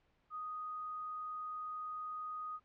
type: tone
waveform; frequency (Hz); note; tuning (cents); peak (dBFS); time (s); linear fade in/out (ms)
sine; 1244.5; D#6; 0; -40; 0.3-2.6; 50
effects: pink hiss -75 dBFS RMS until 2.64 s + low-pass 3000 Hz 12 dB/octave